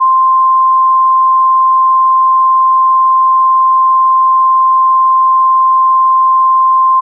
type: tone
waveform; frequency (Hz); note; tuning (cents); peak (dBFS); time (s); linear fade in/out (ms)
sine; 1047; C6; +1; -5; 0-7.01; 20
effects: none